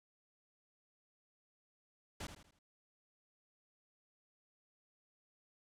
pink noise with echo, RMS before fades -44 dBFS, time 2.2-2.27 s, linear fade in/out 5 ms, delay 80 ms, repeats 4, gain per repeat -8 dB, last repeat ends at 2.59 s, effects low-pass 9000 Hz 12 dB/octave

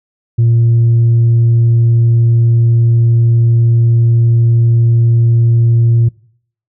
sine tone with tanh clipping, 116.54 Hz, A#2, in tune, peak -7 dBFS, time 0.38-6.09 s, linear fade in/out 10 ms, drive 1 dB, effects noise-tail reverb RT60 0.6 s tail -23 dB re dry

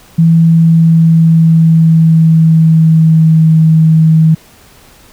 sine tone with pitch glide, 164.8 to 159.55 Hz, E3 to D#3, 0 to +44 cents, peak -3 dBFS, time 0.18-4.35 s, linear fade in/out 10 ms, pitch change -56 cents, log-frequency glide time 0.35-3.58 s, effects pink hiss -41 dBFS RMS until 5.12 s

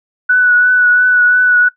sine tone with vibrato, 1480 Hz, F#6, in tune, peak -6 dBFS, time 0.29-1.69 s, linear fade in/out 10 ms, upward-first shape triangle, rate 2.9 Hz, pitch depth 24 cents each way, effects noise-tail reverb RT60 0.1 s tail -18 dB re dry

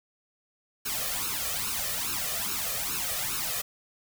white noise with flanger, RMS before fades -31 dBFS, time 0.85-3.62 s, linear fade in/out 10 ms, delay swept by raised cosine 0.74 to 1.68 ms, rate 2.4 Hz, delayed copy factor +0.8, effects none

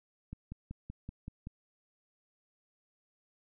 click train, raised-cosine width 5 ms, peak -29 dBFS, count 7, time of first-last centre 0.33-1.471 s, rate 5.26 Hz, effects none

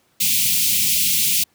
white band-stop noise, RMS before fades -18 dBFS, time 0.2-1.44 s, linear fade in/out 10 ms, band 230 to 2300 Hz, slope 48 dB/octave, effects pink hiss -61 dBFS RMS until 1.54 s + high-pass 100 Hz 12 dB/octave

